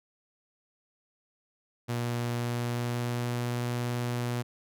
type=tone with pitch glide; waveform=sawtooth; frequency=119.6 to 121.2 Hz; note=A#2 to B2; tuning=+45 to -32 cents; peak=-25 dBFS; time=1.88-4.43 s; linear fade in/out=20 ms; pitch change=+23 cents; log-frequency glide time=2.21-3.54 s; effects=none